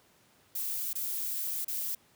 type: noise with dropouts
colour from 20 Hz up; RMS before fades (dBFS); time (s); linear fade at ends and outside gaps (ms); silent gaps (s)
violet; -34; 0.55-1.95; 5; 0.932-0.953 / 1.647-1.68
effects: pink hiss -64 dBFS RMS until 2.15 s + high-pass 100 Hz 12 dB/octave